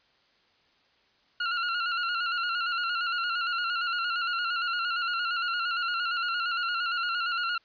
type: tone with vibrato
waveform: sawtooth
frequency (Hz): 1400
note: F6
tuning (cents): +4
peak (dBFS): -23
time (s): 1.4-7.58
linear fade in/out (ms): 5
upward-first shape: square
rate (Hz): 8.7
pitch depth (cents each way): 45
effects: white hiss -65 dBFS RMS until 7.64 s + resampled to 11025 Hz